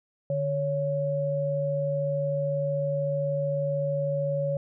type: tone pair together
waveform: sine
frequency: 147.8 / 558 Hz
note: D3 / C#5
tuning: +11 / +11 cents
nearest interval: octave + major seventh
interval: 2300 cents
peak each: -29 / -26 dBFS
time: 0.3-4.57 s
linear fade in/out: 2 ms
effects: none